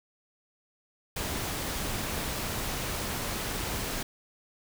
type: noise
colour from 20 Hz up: pink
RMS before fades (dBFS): -33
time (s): 1.16-4.03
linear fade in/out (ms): 5
effects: none